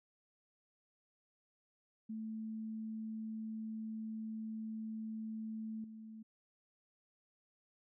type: tone with level steps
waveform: sine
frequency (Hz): 220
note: A3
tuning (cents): 0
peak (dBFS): -40 / -48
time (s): 2.09-6.23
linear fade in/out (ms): 10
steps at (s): 5.84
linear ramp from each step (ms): 2
effects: none